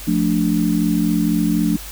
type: chord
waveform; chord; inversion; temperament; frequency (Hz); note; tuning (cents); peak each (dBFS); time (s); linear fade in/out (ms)
sine; D minor; first; just; 176.2 / 220.2 / 293.7; F3 / A3 / D4; +16 / +2 / 0; -19; 0.07-1.77; 10
effects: added 50 Hz sine -34 dBFS peak until 1.91 s + white hiss -35 dBFS RMS until 1.91 s